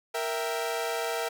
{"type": "chord", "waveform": "sawtooth", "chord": "E diminished", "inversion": "second", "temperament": "equal", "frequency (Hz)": [466.2, 659.3, 784], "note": ["Bb4", "E5", "G5"], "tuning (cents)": [0, 0, 0], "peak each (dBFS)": [-28, -29, -32], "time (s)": [0.14, 1.29], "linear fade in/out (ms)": 10, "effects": []}